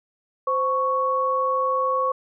sine tone pair together, 519 / 1109.9 Hz, C5 / C#6, -14 / +2 cents, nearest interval octave + minor second, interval 1316 cents, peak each -24 / -21 dBFS, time 0.47-2.12 s, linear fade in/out 5 ms, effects none

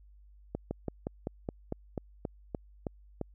slowing click train, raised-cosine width 2 ms, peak -20 dBFS, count 12, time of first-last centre 0.55-3.213 s, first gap 160 ms, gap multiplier 1.08, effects added 50 Hz sine -54 dBFS peak until 3.34 s

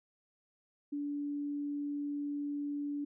sine tone, 288.9 Hz, D4, 28 cents flat, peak -34 dBFS, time 0.92-3.05 s, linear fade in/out 10 ms, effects none

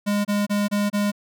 square tone bursts, 205 Hz, G#3, 22 cents flat, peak -20 dBFS, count 5, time 0.06-1.118 s, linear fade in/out 20 ms, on 190 ms, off 27 ms, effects none

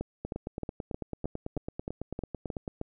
two click trains, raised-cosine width 2 ms, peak -20 / -21 dBFS, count 10 / 23, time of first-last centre 0.01-2.814 / 0.25-2.678 s, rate 3.21 / 9.06 Hz, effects none

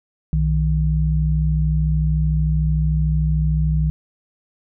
sine tone pair together, 62.07 / 155.56 Hz, B1 / D#3, +9 / 0 cents, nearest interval octave + major third, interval 1591 cents, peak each -18 dBFS, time 0.33-3.9 s, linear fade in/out 0 ms, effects none

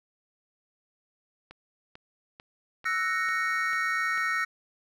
click train, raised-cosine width 0.3 ms, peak -29 dBFS, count 7, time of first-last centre 1.51-4.177 s, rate 2.25 Hz
triangle chord, F# dominant seventh, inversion third, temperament equal, 1318.5 / 1480 / 1864.7 / 2217 Hz, E6 / F#6 / A#6 / C#7, 0 / 0 / 0 / 0 cents, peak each -29 / -32 / -27 / -32 dBFS, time 2.85-4.45 s, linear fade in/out 10 ms
effects none

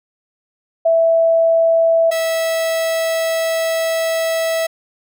sine / 45% pulse tone pair in turn, 659.3 / 652.9 Hz, E5 / E5, 0 / -17 cents, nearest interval unison, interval 17 cents, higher first, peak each -10 / -16 dBFS, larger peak first, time 0.85-2.11 / 2.11-4.67 s, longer second, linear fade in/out 10 ms, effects none

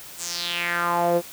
sawtooth tone with band-pass filter sweep, 173.1 Hz, F3, 15 cents flat, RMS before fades -24 dBFS, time 0.17-1.22 s, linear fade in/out 50 ms, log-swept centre 8400 to 440 Hz, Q 3.7, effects white hiss -41 dBFS RMS until 1.32 s

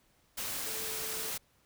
sine tone in noise, 440 Hz, A4, in tune, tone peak -46 dBFS, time 0.66-1.31 s, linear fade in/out 10 ms, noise white, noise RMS -37 dBFS, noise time 0.37-1.38 s, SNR -12 dB, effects pink hiss -69 dBFS RMS until 1.65 s

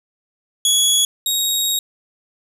20% pulse tone pair in turn, 3362 / 3774 Hz, G#7 / A#7, +20 / +21 cents, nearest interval major second, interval 201 cents, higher second, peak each -7 / -11 dBFS, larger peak first, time 0.65-1.05 / 1.26-1.79 s, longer second, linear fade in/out 2 ms, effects none

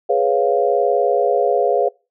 sine chord, C# dominant seventh, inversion second, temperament equal, 415.3 / 493.9 / 554.4 / 698.5 Hz, G#4 / B4 / C#5 / E#5, 0 / 0 / 0 / 0 cents, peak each -19 dBFS, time 0.09-1.89 s, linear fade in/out 10 ms, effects noise-tail reverb RT60 0.3 s tail -26 dB re dry

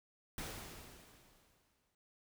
pink noise with exponential decay, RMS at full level -43 dBFS, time 0.38-1.95 s, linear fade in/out 1 ms, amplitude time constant 340 ms, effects none

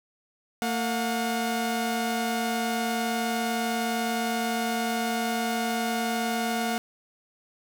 sawtooth tone pair together, 227.1 / 721 Hz, A#3 / F#5, -45 / -45 cents, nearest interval octave + minor sixth, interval 2000 cents, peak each -24 / -25 dBFS, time 0.62-6.78 s, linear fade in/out 0 ms, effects none

